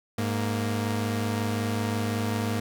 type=tone pair together; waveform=sawtooth; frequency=103.83 / 233.1 Hz; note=G#2 / A#3; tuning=0 / 0 cents; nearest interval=octave + major second; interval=1400 cents; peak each=-24 / -25 dBFS; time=0.18-2.6 s; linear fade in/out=5 ms; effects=none